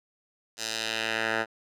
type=tone with band-pass filter sweep; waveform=10% pulse; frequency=111.7 Hz; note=A2; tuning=27 cents sharp; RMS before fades=-30 dBFS; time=0.57-1.46 s; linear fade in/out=50 ms; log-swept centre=6000 to 1300 Hz; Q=1.3; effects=none